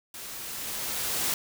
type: noise with level ramp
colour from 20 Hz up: white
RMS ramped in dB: -41 to -27 dBFS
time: 0.14-1.34 s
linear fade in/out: 2 ms
effects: none